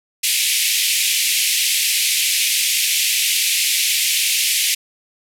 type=band-pass noise; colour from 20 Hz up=pink; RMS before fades=-18 dBFS; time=0.23-4.75 s; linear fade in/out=10 ms; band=2200 to 14000 Hz; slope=48 dB/octave; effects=none